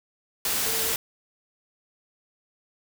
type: tone in noise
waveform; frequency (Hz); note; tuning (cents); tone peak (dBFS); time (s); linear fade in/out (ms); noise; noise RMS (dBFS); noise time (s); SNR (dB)
sine; 448.6; A4; +34; -36; 0.66-0.92; 2; white; -26; 0.45-0.96; -13
effects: none